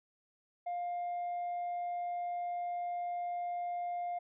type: tone with tanh clipping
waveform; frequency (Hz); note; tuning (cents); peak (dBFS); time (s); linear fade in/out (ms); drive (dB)
sine; 704; F5; +14; -35; 0.66-4.19; 10; 1
effects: none